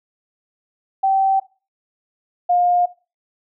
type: tone pair in turn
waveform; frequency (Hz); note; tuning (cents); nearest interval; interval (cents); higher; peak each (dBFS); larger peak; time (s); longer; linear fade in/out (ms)
sine; 774 / 709.6; G5 / F5; -22 / +27; major second; 151; first; -13; neither; 1.03-1.4 / 2.49-2.86; neither; 10
effects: noise-tail reverb RT60 0.3 s tail -17 dB re dry